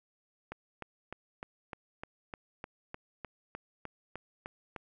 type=click train; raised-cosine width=0.5 ms; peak=-25 dBFS; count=15; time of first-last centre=0.52-4.762 s; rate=3.3 Hz; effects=none